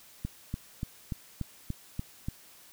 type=click train; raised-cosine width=5 ms; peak=-20 dBFS; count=8; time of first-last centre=0.25-2.285 s; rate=3.44 Hz; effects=white hiss -55 dBFS RMS until 2.72 s